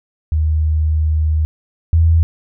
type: tone pair in turn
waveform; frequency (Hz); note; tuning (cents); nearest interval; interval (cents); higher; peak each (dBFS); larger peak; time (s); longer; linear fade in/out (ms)
sine; 77.78 / 82.03; D#2 / E2; 0 / -8; minor second; 92; second; -12 / -8; second; 0.32-1.45 / 1.93-2.23; first; 0
effects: none